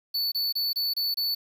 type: tone bursts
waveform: square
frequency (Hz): 4470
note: C#8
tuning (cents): +14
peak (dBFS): -25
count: 6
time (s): 0.14-1.35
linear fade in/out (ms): 10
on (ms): 180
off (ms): 26
effects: 9-bit